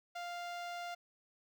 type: tone with notch filter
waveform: sawtooth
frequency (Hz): 698.5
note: F5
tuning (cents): 0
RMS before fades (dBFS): -43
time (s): 0.15-0.95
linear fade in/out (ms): 10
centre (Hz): 11000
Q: 0.51
effects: none